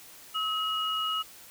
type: tone pair together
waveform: sine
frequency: 1282 / 2893 Hz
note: E6 / F#7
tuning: -49 / -40 cents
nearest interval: octave + major second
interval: 1409 cents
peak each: -30 / -30 dBFS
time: 0.34-1.23 s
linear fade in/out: 20 ms
effects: white hiss -50 dBFS RMS until 1.5 s